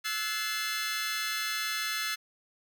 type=chord; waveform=20% pulse; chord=F# half-diminished seventh; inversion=third; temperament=equal with one note detuned; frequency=1318.5 / 1480 / 1721.8 / 2093 Hz; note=E6 / F#6 / A6 / C7; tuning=0 / 0 / -38 / 0 cents; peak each=-31 / -35 / -30 / -30 dBFS; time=0.04-2.16 s; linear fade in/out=20 ms; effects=none